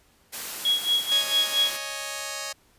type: high-pass noise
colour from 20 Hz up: white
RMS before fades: -34 dBFS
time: 0.32-1.78 s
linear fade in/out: 20 ms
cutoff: 210 Hz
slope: 12 dB/octave
type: tone with tremolo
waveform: sine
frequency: 3322 Hz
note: G#7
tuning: in tune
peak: -18 dBFS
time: 0.65-1.7 s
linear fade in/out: 2 ms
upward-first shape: sine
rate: 4.4 Hz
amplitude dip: 85%
type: chord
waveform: 5% pulse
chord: C# suspended second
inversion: none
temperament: just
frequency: 554.4 / 623.7 / 831.5 Hz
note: C#5 / D#5 / G#5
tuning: 0 / +4 / +2 cents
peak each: -23 / -24 / -25 dBFS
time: 1.11-2.53 s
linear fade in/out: 10 ms
effects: pink hiss -61 dBFS RMS until 2.78 s + resampled to 32000 Hz